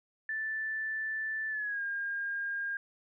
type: tone with pitch glide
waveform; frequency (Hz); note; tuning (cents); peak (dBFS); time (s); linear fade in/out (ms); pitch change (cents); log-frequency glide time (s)
sine; 1760 to 1613.9; A6 to G6; 0 to +50; -32; 0.29-2.77; 2; -150; 1.49-1.82
effects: none